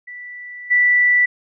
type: tone with level steps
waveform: sine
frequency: 1968 Hz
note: B6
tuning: 7 cents flat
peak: -31 / -11 dBFS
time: 0.07-1.26 s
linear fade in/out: 10 ms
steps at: 0.7 s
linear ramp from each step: 20 ms
effects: none